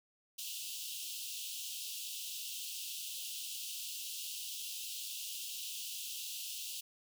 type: high-pass noise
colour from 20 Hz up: pink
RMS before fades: -43 dBFS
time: 0.38-6.81 s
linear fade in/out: 10 ms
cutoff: 2700 Hz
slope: 96 dB/octave
effects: none